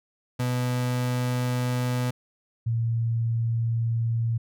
35% pulse / sine tone pair in turn, 124.4 / 115.16 Hz, B2 / A#2, +13 / -21 cents, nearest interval minor second, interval 134 cents, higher first, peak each -22 dBFS, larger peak neither, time 0.39-2.11 / 2.66-4.38 s, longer neither, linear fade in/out 10 ms, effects none

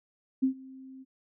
sine tone with ADSR envelope, 263.4 Hz, C4, 12 cents sharp, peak -20 dBFS, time 0.42-1.05 s, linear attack 16 ms, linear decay 99 ms, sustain -24 dB, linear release 32 ms, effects none

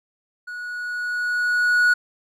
triangle tone with level ramp, 1461 Hz, F#6, 22 cents flat, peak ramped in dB -29 to -11 dBFS, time 0.47-1.94 s, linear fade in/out 10 ms, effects none

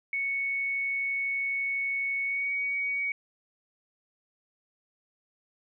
sine tone with pitch glide, 2217 to 2248 Hz, C#7 to C#7, 0 to +24 cents, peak -27 dBFS, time 0.13-3.12 s, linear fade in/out 2 ms, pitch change +24 cents, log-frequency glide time 2.24-2.53 s, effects none

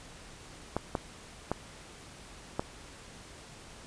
clicks, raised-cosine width 1 ms, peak -15 dBFS, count 4, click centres 0.766 / 0.952 / 1.516 / 2.595 s, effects pink hiss -50 dBFS RMS until 3.86 s + resampled to 22050 Hz

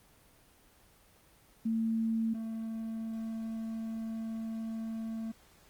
sine / triangle tone pair in turn, 224.9 / 223.9 Hz, A3 / A3, +38 / +30 cents, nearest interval unison, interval 8 cents, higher first, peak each -28 / -33 dBFS, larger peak first, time 1.65-2.34 / 2.34-5.32 s, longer second, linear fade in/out 10 ms, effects pink hiss -62 dBFS RMS until 5.69 s + Opus 24 kbps

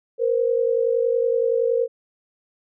sine tone pair together, 466.2 / 516.9 Hz, A#4 / C5, 0 / -21 cents, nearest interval major second, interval 179 cents, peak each -19 / -22 dBFS, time 0.18-1.88 s, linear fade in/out 50 ms, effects none

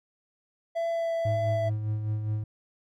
triangle tone with vibrato, 667 Hz, E5, 20 cents sharp, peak -24 dBFS, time 0.75-1.7 s, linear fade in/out 20 ms, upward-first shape triangle, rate 1.9 Hz, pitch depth 10 cents each way
triangle tone with tremolo, 107.2 Hz, A2, 45 cents flat, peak -23 dBFS, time 1.25-2.44 s, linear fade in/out 5 ms, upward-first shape sine, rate 4.9 Hz, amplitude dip 45%
effects none

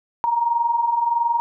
sine tone pair together, 920 / 941.5 Hz, A#5 / A#5, -23 / +17 cents, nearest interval unison, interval 40 cents, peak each -24 / -18 dBFS, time 0.24-1.4 s, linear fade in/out 0 ms, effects none

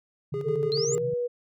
pink band-pass noise, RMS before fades -35 dBFS, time 0.32-1.14 s, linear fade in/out 5 ms, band 130 to 160 Hz, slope 96 dB/octave
triangle tone with tremolo, 409.9 Hz, G#4, 23 cents flat, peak -26 dBFS, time 0.34-0.98 s, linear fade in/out 0 ms, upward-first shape square, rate 6.9 Hz, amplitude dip 55%
sine tone with pitch glide, 440 to 485.4 Hz, A4 to B4, 0 to -30 cents, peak -25 dBFS, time 0.44-1.28 s, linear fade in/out 20 ms, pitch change +170 cents, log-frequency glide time 0.71-1.05 s
sine exponential sweep, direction up, 4046 to 7459 Hz, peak -28 dBFS, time 0.72-0.95 s, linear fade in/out 0 ms
effects none

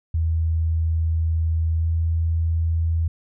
sine tone with pitch glide, 81.2 to 82.14 Hz, E2 to E2, -26 to -6 cents, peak -18 dBFS, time 0.14-3.08 s, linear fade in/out 5 ms, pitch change +20 cents, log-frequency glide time 1.79-1.85 s, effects none

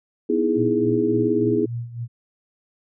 sine chord, E major seventh, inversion second, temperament equal, 246.9 / 311.1 / 329.6 / 415.3 Hz, B3 / D#4 / E4 / G#4, 0 / 0 / 0 / 0 cents, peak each -24 / -26 / -22 / -21 dBFS, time 0.29-1.66 s, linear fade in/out 10 ms
sine tone with tremolo, 118.3 Hz, A#2, 26 cents sharp, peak -24 dBFS, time 0.55-2.08 s, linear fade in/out 50 ms, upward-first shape sine, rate 3.5 Hz, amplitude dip 75%
effects none

